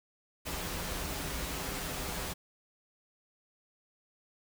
pink noise with comb filter, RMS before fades -37 dBFS, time 0.45-2.34 s, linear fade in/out 20 ms, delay 8.8 ms, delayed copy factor -0.5, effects none

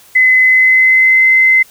sine tone with pitch glide, 2031 to 2059 Hz, B6 to C7, +48 to -28 cents, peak -5 dBFS, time 0.15-1.63 s, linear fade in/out 10 ms, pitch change +24 cents, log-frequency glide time 0.42-1.25 s, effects white hiss -43 dBFS RMS until 1.7 s

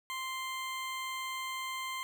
20% pulse tone, 1046.5 Hz, C6, in tune, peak -31 dBFS, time 0.1-2.03 s, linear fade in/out 0 ms, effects none

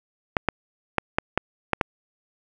clicks, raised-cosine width 0.5 ms, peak -4 dBFS, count 7, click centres 0.368 / 0.487 / 0.983 / 1.185 / 1.376 / 1.733 / 1.812 s, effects none

